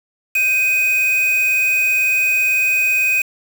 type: tone with quantisation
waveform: triangle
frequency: 2502 Hz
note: D#7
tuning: 9 cents sharp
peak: -12 dBFS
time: 0.35-3.22 s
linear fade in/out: 5 ms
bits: 4
effects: none